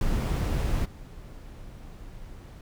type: noise with level steps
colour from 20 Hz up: brown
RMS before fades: -26 / -43 dBFS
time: 0.01-2.61 s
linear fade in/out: 2 ms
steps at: 0.84 s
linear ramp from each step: 20 ms
effects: none